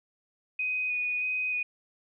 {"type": "tone with vibrato", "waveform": "sine", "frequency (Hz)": 2489, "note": "D#7", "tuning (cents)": 0, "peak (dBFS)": -27, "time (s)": [0.59, 1.63], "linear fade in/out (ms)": 5, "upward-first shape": "square", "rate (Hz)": 1.6, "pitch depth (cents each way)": 12, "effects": []}